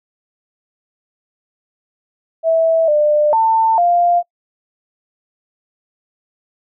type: tone with pitch steps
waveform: sine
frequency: 653 / 598 / 895 / 698 Hz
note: E5 / D5 / A5 / F5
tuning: -17 / +31 / +29 / -1 cents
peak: -10 dBFS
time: 2.43-4.23 s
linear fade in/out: 50 ms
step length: 450 ms
effects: noise-tail reverb RT60 0.1 s tail -24 dB re dry